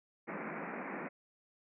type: band-pass noise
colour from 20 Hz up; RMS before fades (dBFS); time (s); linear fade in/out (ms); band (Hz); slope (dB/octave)
pink; -42; 0.27-1.09; 20; 160 to 2400; 96
effects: none